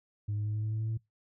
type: tone with pitch steps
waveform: sine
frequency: 103.83 / 104.92 / 106.01 / 107.12 / 108.24 / 109.37 / 110.51 / 111.67 Hz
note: G#2 / G#2 / G#2 / A2 / A2 / A2 / A2 / A2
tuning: 0 / +18 / +36 / -46 / -28 / -10 / +8 / +26 cents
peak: -28 dBFS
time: 0.28-0.976 s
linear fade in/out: 10 ms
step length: 87 ms
effects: noise-tail reverb RT60 0.2 s tail -25 dB re dry + tanh soft clip ceiling -28 dBFS